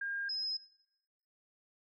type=tone pair in turn; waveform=sine; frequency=1611 / 5104 Hz; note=G6 / D#8; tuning=+47 / +43 cents; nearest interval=octave + minor sixth; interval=1996 cents; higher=second; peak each=-35 / -34 dBFS; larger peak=second; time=0.01-0.29 / 0.29-0.57 s; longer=neither; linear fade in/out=5 ms; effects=noise-tail reverb RT60 0.9 s tail -19 dB re dry